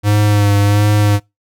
square tone with vibrato, 103 Hz, G#2, 14 cents flat, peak -10 dBFS, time 0.03-1.2 s, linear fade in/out 50 ms, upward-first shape sine, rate 1.4 Hz, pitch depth 28 cents each way, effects noise-tail reverb RT60 0.2 s tail -24 dB re dry

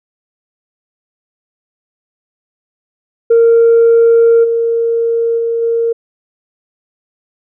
sine tone with level steps, 462.1 Hz, A#4, 15 cents flat, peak -3 / -10 / -12 / -10 dBFS, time 3.3-5.93 s, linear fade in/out 10 ms, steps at 4.43 / 5.37 / 5.61 s, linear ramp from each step 20 ms, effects tanh soft clip ceiling -2 dBFS

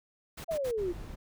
pink noise bursts, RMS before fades -43 dBFS, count 3, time 0.37-0.715 s, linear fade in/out 10 ms, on 75 ms, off 60 ms
sine exponential sweep, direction down, 685 to 336.1 Hz, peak -29 dBFS, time 0.48-0.93 s, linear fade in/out 20 ms
brown noise, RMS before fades -42 dBFS, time 0.77-1.16 s, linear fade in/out 20 ms
effects none

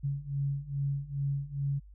sine beating tone pair, 138.59 / 140.99 Hz, C#3 / C#3, 0 / +30 cents, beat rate 2.4 Hz, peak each -34 / -32 dBFS, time 0.03-1.8 s, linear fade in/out 20 ms, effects added 50 Hz sine -49 dBFS peak until 1.94 s

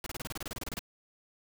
pink noise bursts, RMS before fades -38 dBFS, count 15, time 0.04-0.792 s, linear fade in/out 2 ms, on 24 ms, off 28 ms, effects none

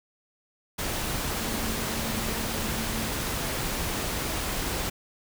sine tone in noise, 223.7 Hz, A3, 29 cents sharp, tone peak -36 dBFS, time 1.4-3.1 s, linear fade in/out 10 ms, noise pink, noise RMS -30 dBFS, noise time 0.78-4.9 s, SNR -9 dB, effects none

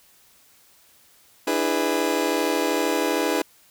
30% pulse chord, E dominant seventh, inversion third, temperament just, 296.7 / 329.6 / 412 / 494.4 Hz, D4 / E4 / G#4 / B4, +18 / 0 / -14 / +2 cents, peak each -24 dBFS, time 1.47-3.42 s, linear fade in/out 5 ms, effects white hiss -56 dBFS RMS until 3.7 s

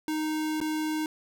square tone with dropouts, 310.1 Hz, D#4, 6 cents flat, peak -28 dBFS, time 0.08-1.06 s, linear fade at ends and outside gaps 1 ms, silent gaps 0.603-0.613 s, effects none

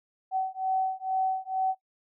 sine beating tone pair, 757 / 759.2 Hz, F#5 / F#5, +39 / +44 cents, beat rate 2.2 Hz, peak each -29 dBFS, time 0.31-1.75 s, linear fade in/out 50 ms, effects noise-tail reverb RT60 0.1 s tail -19 dB re dry

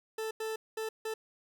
40% pulse tone bursts at uneven times, 440.4 Hz, A4, 2 cents sharp, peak -33 dBFS, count 4, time 0.18-0.31 / 0.4-0.56 / 0.77-0.89 / 1.05-1.14 s, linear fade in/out 5 ms, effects none

